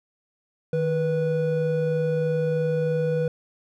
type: tone pair together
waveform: triangle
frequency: 155.56 / 489.8 Hz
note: D#3 / B4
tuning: 0 / -14 cents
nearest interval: octave + minor sixth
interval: 1986 cents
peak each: -23 / -21 dBFS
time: 0.73-3.28 s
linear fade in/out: 2 ms
effects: none